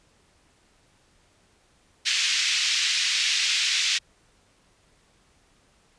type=band-pass noise; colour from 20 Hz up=pink; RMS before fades=-24 dBFS; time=2.05-3.99 s; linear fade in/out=20 ms; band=2200 to 6200 Hz; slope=24 dB/octave; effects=pink hiss -62 dBFS RMS until 5.98 s + resampled to 22050 Hz